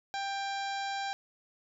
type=harmonic tone with a mistuned harmonic; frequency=790 Hz; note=G5; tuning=13 cents sharp; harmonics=1 / 2 / 3 / 4 / 5 / 6 / 7 / 8 / 9; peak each=-34 / -40 / -45 / -48 / -44 / -50 / -49 / -57 / -53 dBFS; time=0.14-1.13 s; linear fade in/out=0 ms; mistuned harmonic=4; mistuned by=+33 cents; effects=none